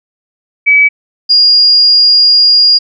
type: tone pair in turn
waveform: sine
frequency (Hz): 2285 / 4842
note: D7 / D#8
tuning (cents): -48 / -48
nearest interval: octave + minor second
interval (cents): 1300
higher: second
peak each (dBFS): -3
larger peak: neither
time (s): 0.66-0.89 / 1.29-2.79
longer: second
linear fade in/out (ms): 20
effects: none